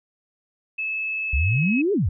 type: tone with pitch glide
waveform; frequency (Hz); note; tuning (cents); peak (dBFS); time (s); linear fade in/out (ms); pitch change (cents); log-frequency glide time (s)
sine; 2602 to 2565; E7 to E7; -23 to -48; -24; 0.78-1.82; 10; -25; 1.3-1.63
type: exponential two-way sweep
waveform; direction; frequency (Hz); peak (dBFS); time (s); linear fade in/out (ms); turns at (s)
sine; up then down; 61 to 434.6 to 70.1; -18; 1.33-2.09; 5; 1.93
effects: none